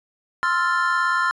triangle chord, F major seventh, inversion second, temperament equal, 1046.5 / 1318.5 / 1396.9 / 1760 Hz, C6 / E6 / F6 / A6, 0 / 0 / 0 / 0 cents, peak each -21 / -25 / -20 / -24 dBFS, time 0.43-1.31 s, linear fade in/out 0 ms, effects resampled to 22050 Hz

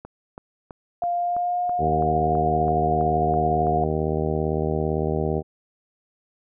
click train, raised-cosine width 1 ms, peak -23 dBFS, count 12, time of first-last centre 0.05-3.668 s, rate 3.04 Hz
sine tone with pitch glide, 698.5 to 713.2 Hz, F5 to F5, 0 to +36 cents, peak -21 dBFS, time 1.02-3.84 s, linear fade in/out 2 ms, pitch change +36 cents, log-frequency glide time 1.13-1.61 s
harmonic tone, 77.78 Hz, D#2, in tune, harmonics 1 / 2 / 3 / 4 / 5 / 6 / 7 / 8 / 9 / 10, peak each -29 / -27 / -31 / -33 / -27 / -29 / -39 / -32 / -37 / -35 dBFS, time 1.78-5.43 s, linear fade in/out 50 ms
effects none

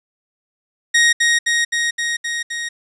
sawtooth tone with echo, 1875 Hz, A#6, 10 cents sharp, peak -7 dBFS, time 0.94-1.13 s, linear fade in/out 10 ms, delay 260 ms, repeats 6, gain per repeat -2 dB, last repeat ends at 2.69 s, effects resampled to 22050 Hz + 8-bit

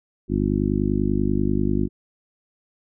harmonic tone, 50.2 Hz, G1, 42 cents sharp, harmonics 1 / 2 / 3 / 4 / 5 / 6 / 7, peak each -27 / -27 / -29 / -25 / -25 / -27 / -27 dBFS, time 0.28-1.89 s, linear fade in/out 50 ms, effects none

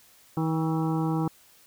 harmonic tone with a mistuned harmonic, 160.2 Hz, E3, 49 cents flat, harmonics 1 / 2 / 3 / 5 / 6 / 7 / 8, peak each -26 / -28 / -37 / -35 / -39 / -41 / -42 dBFS, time 0.37-1.28 s, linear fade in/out 2 ms, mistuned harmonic 8, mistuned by +51 cents, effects white hiss -57 dBFS RMS until 1.66 s

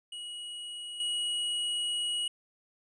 square tone with level steps, 2908 Hz, F#7, 31 cents flat, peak -39 / -30 dBFS, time 0.12-2.28 s, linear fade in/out 5 ms, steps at 1 s, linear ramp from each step 2 ms, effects resampled to 22050 Hz

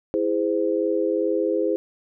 sine chord, E augmented, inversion none, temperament just, 329.6 / 412 / 515 Hz, E4 / G#4 / B#4, 0 / -14 / -28 cents, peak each -24 dBFS, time 0.14-1.76 s, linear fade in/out 0 ms, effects none

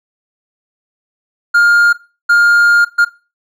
triangle tone bursts at uneven times, 1411 Hz, F6, 17 cents sharp, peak -4 dBFS, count 3, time 1.54-1.93 / 2.29-2.85 / 2.98-3.05 s, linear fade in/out 10 ms, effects noise-tail reverb RT60 0.3 s tail -18 dB re dry

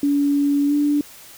sine tone with pitch glide, 285.2 to 291.7 Hz, C#4 to D4, +49 to -12 cents, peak -15 dBFS, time 0.03-1.01 s, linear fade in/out 2 ms, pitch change +39 cents, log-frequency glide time 0.67-0.73 s, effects white hiss -43 dBFS RMS until 1.37 s

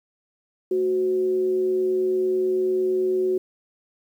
sine tone with frequency modulation, 370.5 Hz, F#4, 2 cents sharp, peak -19 dBFS, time 0.71-3.38 s, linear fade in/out 5 ms, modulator 150 Hz, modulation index 0.26, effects 9-bit

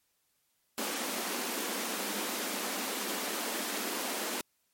pink high-pass noise, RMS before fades -35 dBFS, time 0.78-4.41 s, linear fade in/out 0 ms, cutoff 200 Hz, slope 96 dB/octave, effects white hiss -75 dBFS RMS until 4.73 s + MP3 64 kbps

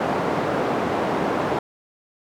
white band-pass noise, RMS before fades -23 dBFS, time 0-1.59 s, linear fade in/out 5 ms, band 170 to 730 Hz, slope 12 dB/octave, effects none

